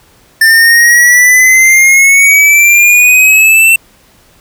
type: exponential sweep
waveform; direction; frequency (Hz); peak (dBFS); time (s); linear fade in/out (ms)
square; up; 1783 to 2700; -3; 0.41-3.76; 5
effects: pink hiss -45 dBFS RMS until 4.4 s